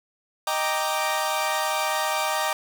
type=chord; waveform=sawtooth; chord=Eb major seventh; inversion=none; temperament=equal; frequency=622.3 / 784 / 932.3 / 1174.7 Hz; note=Eb5 / G5 / Bb5 / D6; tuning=0 / 0 / 0 / 0 cents; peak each=-25 dBFS; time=0.47-2.53 s; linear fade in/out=2 ms; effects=none